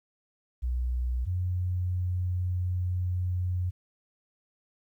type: tone pair in turn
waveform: sine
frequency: 61.74 / 90.39 Hz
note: B1 / F#2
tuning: 0 / -40 cents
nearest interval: perfect fifth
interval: 660 cents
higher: second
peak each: -26 dBFS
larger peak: neither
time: 0.62-1.26 / 1.26-3.71 s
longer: second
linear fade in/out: 20 ms
effects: 11-bit